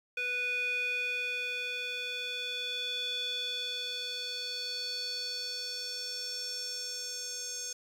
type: tone with band-pass filter sweep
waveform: square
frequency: 493.9 Hz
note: B4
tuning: in tune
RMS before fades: -36 dBFS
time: 0.17-7.73 s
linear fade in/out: 5 ms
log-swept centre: 2300 to 6400 Hz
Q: 5.5
effects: 10-bit